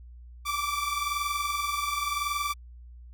sawtooth tone pair together, 1155 / 1175.9 Hz, D6 / D6, -29 / +2 cents, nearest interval unison, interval 31 cents, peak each -27 dBFS, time 0.45-2.54 s, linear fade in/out 20 ms, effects added 60 Hz sine -44 dBFS peak until 3.13 s

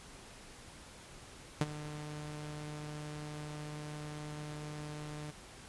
sawtooth tone with ADSR envelope, 150 Hz, D3, 37 cents sharp, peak -22 dBFS, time 1.61-5.31 s, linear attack 3 ms, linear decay 34 ms, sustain -16 dB, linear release 6 ms, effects pink hiss -53 dBFS RMS until 5.68 s + resampled to 24000 Hz

